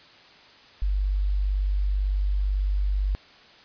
sine tone, 49 Hz, G1, in tune, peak -21 dBFS, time 0.82-3.15 s, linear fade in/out 0 ms, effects white hiss -51 dBFS RMS until 3.64 s + resampled to 11025 Hz

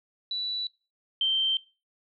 sine tone pair in turn, 3951 / 3129 Hz, B7 / G7, 0 / -4 cents, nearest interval major third, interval 404 cents, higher first, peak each -28 / -22 dBFS, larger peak second, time 0.31-0.67 / 1.21-1.57 s, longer neither, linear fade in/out 2 ms, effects noise-tail reverb RT60 0.3 s tail -21 dB re dry

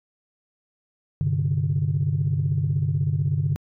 sine chord, G suspended fourth, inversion none, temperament equal, 98 / 130.81 / 146.83 Hz, G2 / C3 / D3, 0 / 0 / 0 cents, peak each -25 / -25 / -22 dBFS, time 1.21-3.56 s, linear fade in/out 0 ms, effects tanh soft clip ceiling -13 dBFS

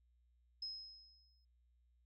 sine tone with exponential decay, 5130 Hz, E8, 48 cents flat, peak -40 dBFS, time 0.62-1.45 s, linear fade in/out 5 ms, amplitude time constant 180 ms, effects added 60 Hz sine -70 dBFS peak until 2.05 s

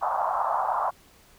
pink band-pass noise, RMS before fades -26 dBFS, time 0.01-0.91 s, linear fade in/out 20 ms, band 680 to 1200 Hz, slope 48 dB/octave, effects pink hiss -56 dBFS RMS until 1.38 s

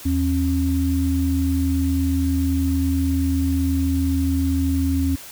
sine tone pair together, 80.6 / 271.1 Hz, E2 / C#4, -38 / -38 cents, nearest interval octave + major sixth, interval 2100 cents, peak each -20 dBFS, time 0.05-5.16 s, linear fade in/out 10 ms, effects white hiss -39 dBFS RMS until 5.31 s

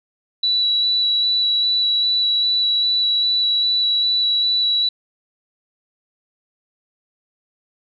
sine tone with vibrato, 3935 Hz, B7, 7 cents flat, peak -15 dBFS, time 0.43-4.89 s, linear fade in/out 5 ms, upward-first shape square, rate 2.5 Hz, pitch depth 9 cents each way, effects none

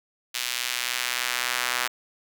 sawtooth tone with high-pass filter sweep, 123.47 Hz, B2, in tune, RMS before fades -28 dBFS, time 0.34-1.88 s, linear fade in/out 10 ms, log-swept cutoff 2900 to 1400 Hz, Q 1, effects none

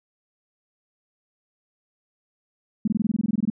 sine tone bursts, 213.6 Hz, G#3, 49 cents sharp, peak -18 dBFS, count 14, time 2.85-3.501 s, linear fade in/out 5 ms, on 27 ms, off 21 ms, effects none

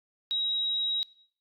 sine tone, 3828 Hz, A#7, 45 cents sharp, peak -26 dBFS, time 0.31-1.03 s, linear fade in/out 0 ms, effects noise-tail reverb RT60 0.6 s tail -21 dB re dry + Opus 48 kbps

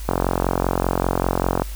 click train, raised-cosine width 1 ms, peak -4 dBFS, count 70, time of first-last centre 0.09-1.62 s, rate 45.1 Hz, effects added 50 Hz sine -28 dBFS peak until 1.75 s + white hiss -41 dBFS RMS until 1.75 s

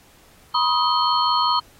sine tone cluster, 970 / 1055 / 1253 / 3110 / 4320 Hz, B5 / C6 / D#6 / G7 / C#8, -31 / +14 / +12 / -14 / -45 cents, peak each -21 / -26 / -21 / -27 / -24 dBFS, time 0.54-1.6 s, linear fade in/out 10 ms, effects pink hiss -53 dBFS RMS until 1.79 s + AAC 48 kbps

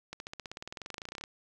accelerating click train, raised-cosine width 0.2 ms, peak -23 dBFS, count 25, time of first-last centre 0.13-1.239 s, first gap 71 ms, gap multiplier 0.96, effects none

